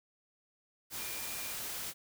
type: tone in noise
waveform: sine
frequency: 2397 Hz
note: D7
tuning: 35 cents sharp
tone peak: -49 dBFS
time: 0.97-1.55 s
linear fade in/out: 50 ms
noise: white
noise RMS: -40 dBFS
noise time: 0.9-1.94 s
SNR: -12 dB
effects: none